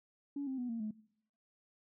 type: tone with pitch steps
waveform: sine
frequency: 283 / 264 / 246.4 / 229.9 / 214.5 Hz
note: C#4 / C4 / B3 / A#3 / A3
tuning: +36 / +16 / -4 / -24 / -44 cents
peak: -35 dBFS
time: 0.36-0.91 s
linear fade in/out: 5 ms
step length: 110 ms
effects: noise-tail reverb RT60 0.7 s tail -22 dB re dry + tanh soft clip ceiling -31 dBFS